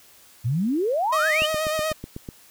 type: exponential sweep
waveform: sine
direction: up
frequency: 108.3 to 3229 Hz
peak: -20 dBFS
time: 0.44-1.47 s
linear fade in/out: 20 ms
type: tone with vibrato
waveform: sawtooth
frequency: 622.3 Hz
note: D#5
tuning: in tune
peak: -19 dBFS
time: 1.12-1.93 s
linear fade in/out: 10 ms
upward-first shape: triangle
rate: 8.3 Hz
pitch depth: 43 cents each way
type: click train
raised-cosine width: 3 ms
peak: -20 dBFS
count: 8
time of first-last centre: 1.42-2.288 s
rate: 8.06 Hz
effects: white hiss -52 dBFS RMS until 2.5 s